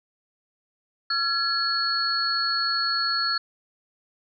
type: tone cluster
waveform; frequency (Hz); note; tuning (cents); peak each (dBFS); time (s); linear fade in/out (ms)
sine; 1360 / 1683 / 4375; F6 / G#6 / C#8; -46 / +23 / -24; -27 / -30 / -24; 1.1-3.38; 5
effects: none